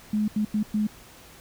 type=tone bursts at uneven times; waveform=sine; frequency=211.9 Hz; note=G#3; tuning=35 cents sharp; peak=-21 dBFS; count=4; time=0.13-0.28 / 0.36-0.45 / 0.54-0.63 / 0.74-0.87 s; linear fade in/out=5 ms; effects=pink hiss -49 dBFS RMS until 1.4 s